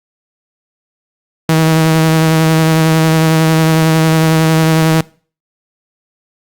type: tone with vibrato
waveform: sawtooth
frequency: 160 Hz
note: D#3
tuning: 49 cents sharp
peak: -4 dBFS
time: 1.49-5.01 s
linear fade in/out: 2 ms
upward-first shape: sine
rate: 11 Hz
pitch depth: 18 cents each way
effects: noise-tail reverb RT60 0.4 s tail -22 dB re dry + Opus 48 kbps